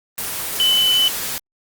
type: tone in noise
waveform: sine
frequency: 3014 Hz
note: F#7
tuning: 31 cents sharp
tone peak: -13 dBFS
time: 0.6-1.08 s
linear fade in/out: 0 ms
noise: white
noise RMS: -25 dBFS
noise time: 0.18-1.38 s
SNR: +9 dB
effects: Opus 24 kbps